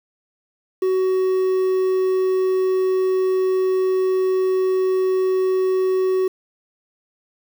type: tone with quantisation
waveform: triangle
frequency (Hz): 374.7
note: F#4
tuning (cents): +22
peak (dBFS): -14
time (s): 0.82-6.28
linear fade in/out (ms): 5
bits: 7
effects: none